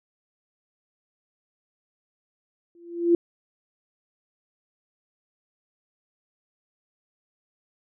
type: tone with exponential growth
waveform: sine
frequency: 342.6 Hz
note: F4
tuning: 33 cents flat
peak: -12 dBFS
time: 2.75-3.15 s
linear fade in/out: 2 ms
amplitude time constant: 85 ms
effects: none